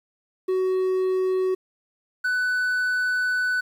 triangle tone pair in turn, 373.7 / 1494.8 Hz, F#4 / F#6, +17 / +17 cents, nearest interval 2 octaves, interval 2400 cents, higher second, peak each -18 / -19 dBFS, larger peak first, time 0.48-1.55 / 2.24-3.61 s, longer second, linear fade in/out 10 ms, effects 9-bit

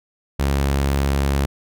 sawtooth tone, 69.3 Hz, C#2, in tune, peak -13 dBFS, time 0.39-1.46 s, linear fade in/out 10 ms, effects none

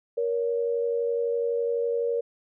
sine tone pair together, 471.5 / 563.4 Hz, A#4 / C#5, +20 / +28 cents, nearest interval minor third, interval 308 cents, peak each -24 / -31 dBFS, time 0.17-2.21 s, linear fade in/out 10 ms, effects none

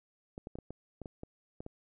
clicks, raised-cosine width 2 ms, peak -29 dBFS, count 10, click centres 0.379 / 0.471 / 0.555 / 0.587 / 0.706 / 1.017 / 1.058 / 1.234 / 1.605 / 1.664 s, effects none

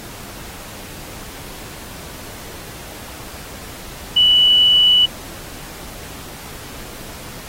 sine tone, 2960 Hz, F#7, in tune, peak -9 dBFS, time 4.16-5.06 s, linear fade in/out 10 ms, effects pink hiss -35 dBFS RMS until 7.48 s + AAC 48 kbps

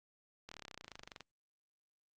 slowing click train, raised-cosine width 0.2 ms, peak -30 dBFS, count 22, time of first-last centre 0.49-1.207 s, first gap 25 ms, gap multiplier 1.03, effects Opus 48 kbps

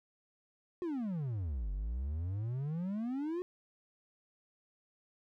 triangle exponential two-way sweep, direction down then up, 370 to 46 to 370 Hz, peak -32 dBFS, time 0.82-3.42 s, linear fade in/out 0 ms, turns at 1.72 s, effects none

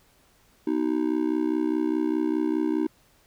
triangle tone with amplitude modulation, 312.8 Hz, D#4, 9 cents sharp, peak -16 dBFS, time 0.67-2.87 s, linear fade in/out 5 ms, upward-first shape sine, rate 64.9 Hz, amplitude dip 100%, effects pink hiss -61 dBFS RMS until 3.26 s

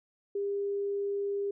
sine tone, 401.6 Hz, G4, 42 cents sharp, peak -29 dBFS, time 0.35-1.51 s, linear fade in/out 5 ms, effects none

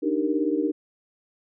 sine chord, Eb major seventh, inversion third, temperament equal, 293.7 / 311.1 / 392 / 466.2 Hz, D4 / Eb4 / G4 / Bb4, 0 / 0 / 0 / 0 cents, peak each -26 / -25 / -29 / -29 dBFS, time 0.02-0.72 s, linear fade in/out 20 ms, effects none

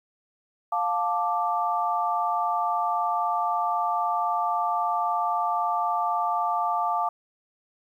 sine chord, D minor, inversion first, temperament just, 704.8 / 881 / 1174.7 Hz, F5 / A5 / D6, +16 / +2 / 0 cents, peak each -27 dBFS, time 0.72-7.09 s, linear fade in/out 5 ms, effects 10-bit

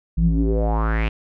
square tone with low-pass filter sweep, 55 Hz, A1, in tune, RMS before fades -19 dBFS, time 0.17-1.09 s, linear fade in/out 10 ms, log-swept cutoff 130 to 2800 Hz, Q 5.4, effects none

